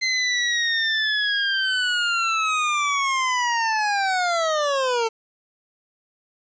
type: linear sweep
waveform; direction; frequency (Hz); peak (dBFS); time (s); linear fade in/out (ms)
25% pulse; down; 2070 to 442.1; -16; 0.01-5.09; 20
effects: resampled to 16000 Hz + 9-bit